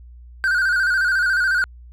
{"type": "tone with vibrato", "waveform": "triangle", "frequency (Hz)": 1503, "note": "F#6", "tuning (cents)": 27, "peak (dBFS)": -14, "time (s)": [0.44, 1.64], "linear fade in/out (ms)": 0, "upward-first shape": "square", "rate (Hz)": 14, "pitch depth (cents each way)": 62, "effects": ["added 60 Hz sine -39 dBFS peak until 1.92 s"]}